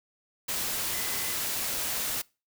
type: tone in noise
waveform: sine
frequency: 2023 Hz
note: B6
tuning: 41 cents sharp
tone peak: -42 dBFS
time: 0.93-1.34 s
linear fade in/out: 10 ms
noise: white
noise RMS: -31 dBFS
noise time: 0.48-2.22 s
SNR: -14 dB
effects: noise-tail reverb RT60 0.3 s tail -24 dB re dry